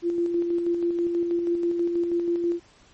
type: tone with tremolo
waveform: sine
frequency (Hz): 343.9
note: F4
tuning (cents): -27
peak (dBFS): -20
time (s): 0.02-2.6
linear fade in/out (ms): 50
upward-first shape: square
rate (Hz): 6.2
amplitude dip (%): 35
effects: pink hiss -56 dBFS RMS until 2.93 s + MP3 32 kbps